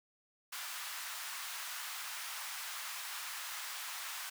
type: high-pass noise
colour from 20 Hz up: pink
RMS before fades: -43 dBFS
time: 0.52-4.3 s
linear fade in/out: 10 ms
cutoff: 1000 Hz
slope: 24 dB/octave
effects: none